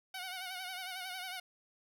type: tone with vibrato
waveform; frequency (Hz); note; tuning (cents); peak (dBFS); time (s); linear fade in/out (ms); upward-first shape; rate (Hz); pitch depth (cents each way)
10% pulse; 740; F#5; 0; -32; 0.14-1.4; 5; sine; 11; 60
effects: none